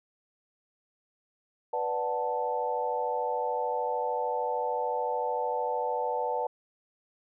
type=chord; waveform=sine; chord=B minor seventh; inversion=none; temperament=equal; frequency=493.9 / 587.3 / 740 / 880 Hz; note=B4 / D5 / F#5 / A5; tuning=0 / 0 / 0 / 0 cents; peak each=-32 / -35 / -35 / -31 dBFS; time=1.73-6.47 s; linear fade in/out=5 ms; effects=none